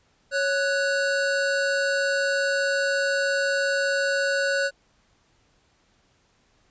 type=tone pair together; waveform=square; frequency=554.4 / 1480 Hz; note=C#5 / F#6; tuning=0 / 0 cents; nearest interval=octave + perfect fourth; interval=1700 cents; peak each=-25 / -25 dBFS; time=0.31-4.71 s; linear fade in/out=50 ms; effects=pink hiss -64 dBFS RMS until 6.7 s + resampled to 16000 Hz